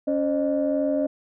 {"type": "tone cluster", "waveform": "sine", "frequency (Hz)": [278.1, 526, 609], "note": ["C#4", "C5", "D#5"], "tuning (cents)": [6, 9, -37], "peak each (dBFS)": [-23, -29, -23], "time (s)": [0.07, 1.07], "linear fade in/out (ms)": 10, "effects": ["tanh soft clip ceiling -13 dBFS"]}